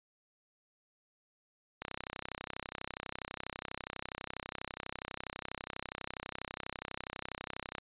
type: click train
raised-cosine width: 0.3 ms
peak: -22 dBFS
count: 193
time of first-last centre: 1.82-7.783 s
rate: 32.2 Hz
effects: resampled to 8000 Hz